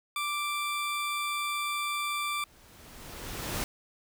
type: tone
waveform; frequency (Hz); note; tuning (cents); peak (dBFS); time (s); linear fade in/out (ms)
20% pulse; 1174.7; D6; 0; -25; 0.16-2.44; 2
type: noise with exponential growth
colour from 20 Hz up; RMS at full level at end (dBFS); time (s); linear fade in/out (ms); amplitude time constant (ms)
pink; -31; 2.03-3.64; 1; 350
effects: none